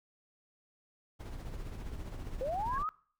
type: noise with tremolo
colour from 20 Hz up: brown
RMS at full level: -39 dBFS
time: 1.19-2.84 s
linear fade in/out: 20 ms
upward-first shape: triangle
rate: 15 Hz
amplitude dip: 55%
type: linear sweep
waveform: sine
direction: up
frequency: 493.9 to 1296 Hz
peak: -32 dBFS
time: 2.41-2.89 s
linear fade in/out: 0 ms
type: tone with exponential growth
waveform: sine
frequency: 1641 Hz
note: G#6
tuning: 21 cents flat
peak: -38 dBFS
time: 2.59-2.78 s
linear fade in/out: 2 ms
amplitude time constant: 41 ms
effects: noise-tail reverb RT60 0.5 s tail -22 dB re dry